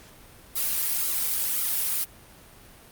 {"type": "noise with flanger", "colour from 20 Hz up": "blue", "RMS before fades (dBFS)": -26, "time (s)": [0.55, 2.05], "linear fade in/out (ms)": 20, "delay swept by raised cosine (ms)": [1.1, 3.6], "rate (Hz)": 1.9, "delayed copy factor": -0.75, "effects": ["pink hiss -50 dBFS RMS until 2.91 s", "Opus 48 kbps"]}